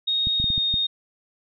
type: tone with pitch glide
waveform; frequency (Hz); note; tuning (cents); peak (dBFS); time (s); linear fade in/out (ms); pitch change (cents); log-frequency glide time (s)
sine; 3729 to 3701; A#7 to A#7; 0 to -13; -20; 0.07-0.87; 10; -13; 0.4-0.47
type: clicks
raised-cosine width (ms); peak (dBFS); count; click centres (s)
5; -18; 6; 0.271 / 0.4 / 0.442 / 0.503 / 0.579 / 0.741
effects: none